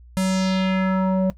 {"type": "tone with low-pass filter sweep", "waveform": "square", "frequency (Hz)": 188.6, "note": "F#3", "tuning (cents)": 33, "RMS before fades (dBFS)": -20, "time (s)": [0.17, 1.3], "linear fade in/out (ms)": 0, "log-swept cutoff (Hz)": [11000, 540], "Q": 1.9, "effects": ["noise-tail reverb RT60 0.1 s tail -17 dB re dry", "added 60 Hz sine -43 dBFS peak until 1.37 s"]}